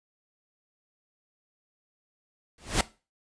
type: noise with exponential growth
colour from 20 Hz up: pink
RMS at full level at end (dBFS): -19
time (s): 2.58-2.81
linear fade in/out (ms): 2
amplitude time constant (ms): 48
effects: noise-tail reverb RT60 0.3 s tail -18 dB re dry + resampled to 22050 Hz